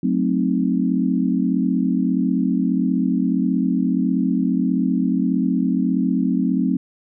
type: chord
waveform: sine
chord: F# diminished seventh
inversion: none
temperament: equal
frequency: 185 / 220 / 261.6 / 311.1 Hz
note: F#3 / A3 / C4 / Eb4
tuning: 0 / 0 / 0 / 0 cents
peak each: -21 / -23 / -20 / -26 dBFS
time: 0.03-6.77 s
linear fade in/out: 5 ms
effects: none